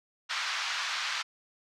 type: band-pass noise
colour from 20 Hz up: pink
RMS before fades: -33 dBFS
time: 0.29-1.23 s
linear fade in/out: 20 ms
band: 1100 to 5400 Hz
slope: 24 dB/octave
effects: none